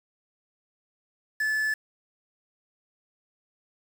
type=tone with quantisation; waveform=triangle; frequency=1734 Hz; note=A6; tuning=26 cents flat; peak=-22 dBFS; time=1.4-1.74 s; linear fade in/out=5 ms; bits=7; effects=none